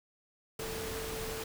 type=tone in noise; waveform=sine; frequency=445 Hz; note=A4; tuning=20 cents sharp; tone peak=-40 dBFS; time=0.59-1.44 s; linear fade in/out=5 ms; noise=pink; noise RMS=-40 dBFS; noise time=0.59-1.44 s; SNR=-3 dB; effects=none